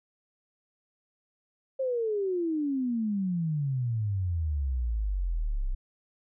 sine exponential sweep, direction down, 540 to 30.87 Hz, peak -26 dBFS, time 1.79-5.75 s, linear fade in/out 10 ms, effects none

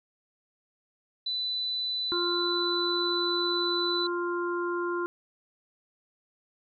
sine tone, 3991 Hz, B7, 17 cents sharp, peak -28 dBFS, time 1.26-4.07 s, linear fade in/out 5 ms
harmonic tone, 349.2 Hz, F4, in tune, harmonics 1 / 3 / 4, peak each -29 / -34 / -35 dBFS, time 2.12-5.06 s, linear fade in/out 0 ms
effects none

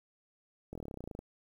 slowing click train, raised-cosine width 2 ms, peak -29 dBFS, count 16, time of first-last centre 0.73-1.191 s, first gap 23 ms, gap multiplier 1.04, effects 10-bit

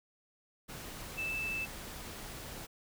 sine tone in noise, 2637 Hz, E7, in tune, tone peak -34 dBFS, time 1.17-1.66 s, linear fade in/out 20 ms, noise pink, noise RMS -45 dBFS, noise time 0.68-2.67 s, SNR +8 dB, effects none

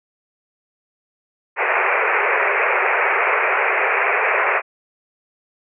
white band-pass noise, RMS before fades -18 dBFS, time 1.56-4.62 s, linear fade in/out 50 ms, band 380 to 2500 Hz, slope 96 dB/octave, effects none

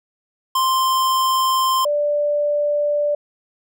square / sine tone pair in turn, 1046.5 / 587.3 Hz, C6 / D5, 0 / 0 cents, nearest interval minor seventh, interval 1000 cents, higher first, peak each -16 dBFS, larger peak neither, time 0.55-1.85 / 1.85-3.15 s, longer neither, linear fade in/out 5 ms, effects none

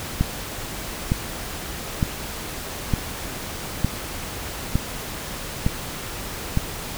click train, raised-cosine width 5 ms, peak -6 dBFS, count 8, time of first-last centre 0.21-6.574 s, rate 1.1 Hz, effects pink hiss -32 dBFS RMS until 6.97 s

